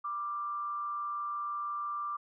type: tone with frequency modulation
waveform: sine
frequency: 1179 Hz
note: D6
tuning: 6 cents sharp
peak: -33 dBFS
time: 0.04-2.17 s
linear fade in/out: 10 ms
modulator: 190 Hz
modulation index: 0.26
effects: none

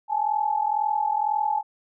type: tone pair together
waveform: sine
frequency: 830.6 / 872.6 Hz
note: G#5 / A5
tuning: 0 / -15 cents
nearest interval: minor second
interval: 85 cents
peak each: -24 dBFS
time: 0.08-1.63 s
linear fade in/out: 50 ms
effects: none

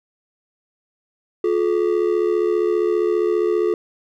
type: ring-modulated tone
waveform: triangle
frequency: 392 Hz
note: G4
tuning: in tune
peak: -11 dBFS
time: 1.44-3.74 s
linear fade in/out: 2 ms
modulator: 37.5 Hz
effects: none

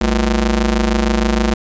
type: ring-modulated tone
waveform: sawtooth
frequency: 138.6 Hz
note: C#3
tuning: in tune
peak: -6 dBFS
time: 0.01-1.54 s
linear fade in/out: 5 ms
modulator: 82.5 Hz
effects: resampled to 16000 Hz

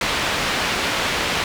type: low-pass noise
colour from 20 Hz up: white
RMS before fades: -22 dBFS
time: 0.01-1.44 s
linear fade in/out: 2 ms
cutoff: 3100 Hz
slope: 12 dB/octave
effects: none

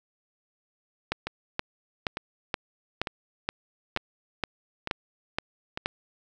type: two click trains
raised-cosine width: 0.3 ms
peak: -15 / -10 dBFS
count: 6 / 11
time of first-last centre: 1.27-5.775 / 1.12-5.859 s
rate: 1.11 / 2.11 Hz
effects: none

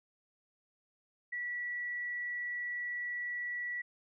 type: tone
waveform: sine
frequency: 1946 Hz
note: B6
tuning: 26 cents flat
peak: -35 dBFS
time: 1.32-3.82 s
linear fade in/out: 10 ms
effects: none

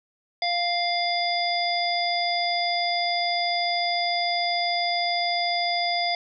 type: harmonic tone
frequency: 698.5 Hz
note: F5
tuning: in tune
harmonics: 1 / 3 / 5 / 7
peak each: -25 / -29 / -31 / -28 dBFS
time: 0.42-6.15 s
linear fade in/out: 2 ms
effects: none

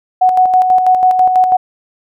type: tone with tremolo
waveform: sine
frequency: 740 Hz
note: F#5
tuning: in tune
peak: -5 dBFS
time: 0.21-1.57 s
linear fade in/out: 10 ms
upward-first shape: square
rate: 6.1 Hz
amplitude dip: 45%
effects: none

